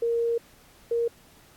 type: tone pair in turn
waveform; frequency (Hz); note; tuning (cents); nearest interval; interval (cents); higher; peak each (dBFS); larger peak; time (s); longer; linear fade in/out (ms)
sine; 466.2 / 467.9; A#4 / A#4; 0 / +6; unison; 6; second; -22; neither; 0.02-0.38 / 0.91-1.08; first; 5
effects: pink hiss -56 dBFS RMS until 1.56 s + AAC 64 kbps